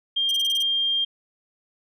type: tone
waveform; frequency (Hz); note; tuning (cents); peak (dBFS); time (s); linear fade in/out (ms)
sine; 3200; G7; +35; -20; 0.16-1.05; 10
type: tone bursts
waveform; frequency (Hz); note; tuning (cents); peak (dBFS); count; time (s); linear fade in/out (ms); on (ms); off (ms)
15% pulse; 2960; F#7; 0; -23; 7; 0.29-0.625; 2; 23; 29
effects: none